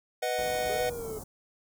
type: chord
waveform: square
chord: B major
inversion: none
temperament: equal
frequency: 493.9 / 622.3 / 740 Hz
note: B4 / D#5 / F#5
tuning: 0 / 0 / 0 cents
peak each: -33 dBFS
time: 0.22-0.9 s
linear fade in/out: 10 ms
type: band-stop noise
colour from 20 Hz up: pink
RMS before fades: -42 dBFS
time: 0.38-1.24 s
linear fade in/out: 10 ms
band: 1000 to 6500 Hz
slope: 24 dB/octave
type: linear two-way sweep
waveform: triangle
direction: up then down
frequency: 398.7 to 500 to 425.9 Hz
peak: -33 dBFS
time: 0.69-1.19 s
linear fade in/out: 10 ms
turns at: 0.82 s
effects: none